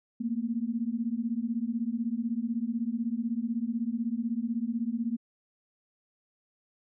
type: beating tone pair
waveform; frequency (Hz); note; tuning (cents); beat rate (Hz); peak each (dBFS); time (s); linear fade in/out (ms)
sine; 224.1 / 240.1; A3 / B3; +32 / -49; 16; -31; 0.2-5.17; 10
effects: none